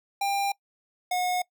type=tone pair in turn; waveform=square; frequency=797 / 725 Hz; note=G5 / F#5; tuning=+28 / -35 cents; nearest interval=major second; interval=163 cents; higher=first; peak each=-25 / -25 dBFS; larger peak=neither; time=0.21-0.52 / 1.11-1.42 s; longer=neither; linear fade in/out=5 ms; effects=noise-tail reverb RT60 0.1 s tail -22 dB re dry